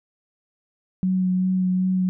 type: tone with vibrato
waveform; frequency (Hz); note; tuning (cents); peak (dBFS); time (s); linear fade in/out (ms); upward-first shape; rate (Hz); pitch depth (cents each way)
sine; 185; F#3; 0; -18; 1.03-2.09; 0; sine; 2.6; 14
effects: none